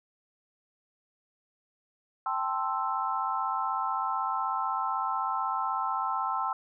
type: chord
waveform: sine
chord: A minor seventh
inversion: third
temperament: equal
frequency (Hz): 784 / 880 / 1046.5 / 1318.5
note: G5 / A5 / C6 / E6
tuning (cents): 0 / 0 / 0 / 0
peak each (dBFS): -34 / -34 / -32 / -32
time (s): 2.26-6.53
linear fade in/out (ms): 2
effects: none